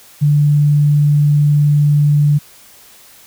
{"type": "tone", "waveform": "sine", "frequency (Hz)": 146.83, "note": "D3", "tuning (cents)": 0, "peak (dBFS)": -8, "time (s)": [0.21, 2.39], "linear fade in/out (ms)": 20, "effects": ["white hiss -43 dBFS RMS until 3.26 s"]}